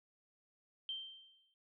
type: tone with exponential decay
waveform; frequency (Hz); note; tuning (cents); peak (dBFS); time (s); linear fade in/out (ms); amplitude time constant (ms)
sine; 3136; G7; 0; -37; 0.89-1.54; 1; 140
effects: none